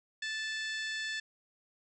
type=harmonic tone; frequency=877 Hz; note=A5; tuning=6 cents flat; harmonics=2 / 3 / 4 / 5 / 6 / 7 / 8 / 9; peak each=-36 / -45 / -42 / -46 / -48 / -57 / -53 / -54 dBFS; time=0.22-1.2 s; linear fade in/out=5 ms; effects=none